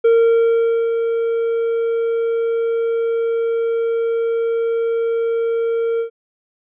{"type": "tone with ADSR envelope", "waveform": "triangle", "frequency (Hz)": 459.9, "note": "A#4", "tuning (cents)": -23, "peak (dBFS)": -7, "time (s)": [0.04, 6.1], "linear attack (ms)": 11, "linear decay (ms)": 850, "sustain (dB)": -7, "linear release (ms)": 100, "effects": ["resampled to 8000 Hz"]}